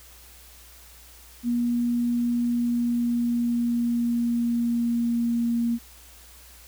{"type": "tone with pitch glide", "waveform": "sine", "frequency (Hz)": [239.3, 234.5], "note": ["A#3", "A#3"], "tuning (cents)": [46, 11], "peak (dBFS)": -21, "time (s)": [1.43, 5.79], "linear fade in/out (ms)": 50, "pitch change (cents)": -35, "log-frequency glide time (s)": [2.4, 5.55], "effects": ["added 60 Hz sine -51 dBFS peak until 6.67 s", "white hiss -50 dBFS RMS until 6.67 s"]}